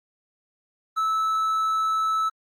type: tone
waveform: triangle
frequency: 1307 Hz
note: E6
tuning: 15 cents flat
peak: -19 dBFS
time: 0.96-2.3 s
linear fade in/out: 20 ms
effects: Opus 32 kbps